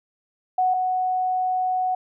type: tone pair in turn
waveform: sine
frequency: 740 / 740 Hz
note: F#5 / F#5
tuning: 0 / 0 cents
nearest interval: unison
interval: 0 cents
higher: neither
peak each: -17 / -20 dBFS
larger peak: first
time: 0.58-0.74 / 0.74-1.95 s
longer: second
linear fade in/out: 5 ms
effects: none